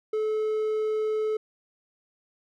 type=tone; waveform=triangle; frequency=432.3 Hz; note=A4; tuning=31 cents flat; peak=-22 dBFS; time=0.13-1.37 s; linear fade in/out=5 ms; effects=none